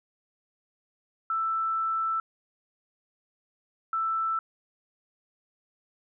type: tone bursts at uneven times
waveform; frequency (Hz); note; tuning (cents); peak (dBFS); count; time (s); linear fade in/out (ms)
sine; 1325; E6; +9; -25; 2; 1.3-2.2 / 3.93-4.39; 2
effects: none